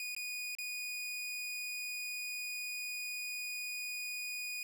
sawtooth tone with dropouts, 2466 Hz, D#7, 16 cents flat, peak -35 dBFS, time 0-4.63 s, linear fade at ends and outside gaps 1 ms, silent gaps 0.149-0.164 / 0.551-0.585 s, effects none

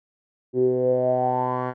10% pulse tone with low-pass filter sweep, 126.3 Hz, B2, 39 cents sharp, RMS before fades -22 dBFS, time 0.53-1.74 s, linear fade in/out 50 ms, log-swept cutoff 340 to 1300 Hz, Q 8.2, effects none

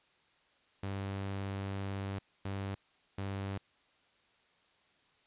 sawtooth tone bursts at uneven times, 98 Hz, G2, in tune, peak -32 dBFS, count 3, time 0.83-2.19 / 2.45-2.75 / 3.18-3.58 s, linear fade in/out 5 ms, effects white hiss -69 dBFS RMS until 5.26 s + resampled to 8000 Hz

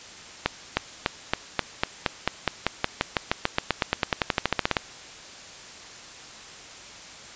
accelerating click train, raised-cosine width 0.3 ms, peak -4 dBFS, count 30, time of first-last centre 0.46-4.768 s, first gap 310 ms, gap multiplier 0.94, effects white hiss -43 dBFS RMS until 7.35 s + resampled to 16000 Hz

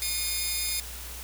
10% pulse tone cluster, 2147 / 2430 / 3630 / 5030 Hz, C7 / D#7 / A#7 / D#8, +44 / -42 / -47 / +18 cents, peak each -26 dBFS, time 0.02-0.8 s, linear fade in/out 0 ms, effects added 60 Hz sine -41 dBFS peak until 1.23 s + white hiss -41 dBFS RMS until 1.23 s

